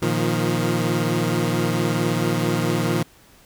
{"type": "chord", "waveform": "20% pulse", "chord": "Bb suspended fourth", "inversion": "none", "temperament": "equal with one note detuned", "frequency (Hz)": [117.9, 155.56, 174.61], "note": ["Bb2", "Eb3", "F3"], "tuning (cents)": [20, 0, 0], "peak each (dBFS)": -19, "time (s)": [0.02, 3.03], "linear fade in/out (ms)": 5, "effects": ["pink hiss -52 dBFS RMS until 3.45 s"]}